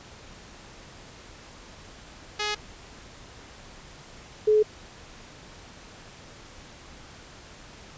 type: tone pair in turn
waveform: 5% pulse / sine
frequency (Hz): 419.4 / 427.2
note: G#4 / G#4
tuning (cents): +17 / +49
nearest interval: unison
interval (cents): 32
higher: second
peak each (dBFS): -15 / -16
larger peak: first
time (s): 2.39-2.55 / 4.47-4.63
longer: neither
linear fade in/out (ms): 10
effects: pink hiss -47 dBFS RMS until 7.97 s + resampled to 16000 Hz